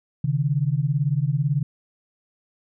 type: beating tone pair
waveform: sine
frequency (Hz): 134.5 / 152.5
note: C3 / D#3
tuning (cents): +48 / -34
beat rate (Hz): 18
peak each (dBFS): -22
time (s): 0.24-1.63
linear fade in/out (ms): 5
effects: none